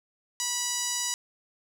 sawtooth tone with band-pass filter, 977 Hz, B5, 19 cents flat, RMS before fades -30 dBFS, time 0.4-1.14 s, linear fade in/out 0 ms, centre 6700 Hz, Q 2.1, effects none

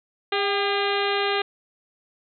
harmonic tone with a mistuned harmonic, 403.7 Hz, G#4, 49 cents flat, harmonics 1 / 2 / 3 / 4 / 5 / 6 / 7 / 8 / 9 / 10, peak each -25 / -28 / -30 / -31 / -32 / -33 / -33 / -34 / -35 / -35 dBFS, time 0.32-1.42 s, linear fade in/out 5 ms, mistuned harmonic 2, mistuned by -43 cents, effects none

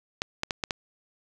clicks, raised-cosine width 0.2 ms, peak -10 dBFS, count 5, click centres 0.219 / 0.434 / 0.508 / 0.638 / 0.708 s, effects none

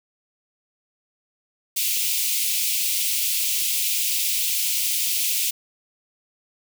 white high-pass noise, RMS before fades -23 dBFS, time 1.76-5.51 s, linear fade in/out 10 ms, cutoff 2300 Hz, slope 48 dB/octave, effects none

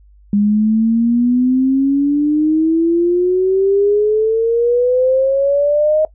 sine exponential sweep, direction up, 202.6 to 626 Hz, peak -10 dBFS, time 0.33-6.05 s, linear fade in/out 2 ms, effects noise-tail reverb RT60 0.1 s tail -18 dB re dry + added 50 Hz sine -43 dBFS peak until 6.14 s

